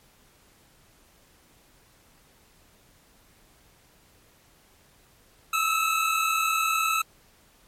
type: tone pair together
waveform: 25% pulse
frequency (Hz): 1283.1 / 1323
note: E6 / E6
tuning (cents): -47 / +6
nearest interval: minor second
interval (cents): 53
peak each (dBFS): -22 / -21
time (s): 5.53-7.02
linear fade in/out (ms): 5
effects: pink hiss -59 dBFS RMS until 7.67 s + MP3 64 kbps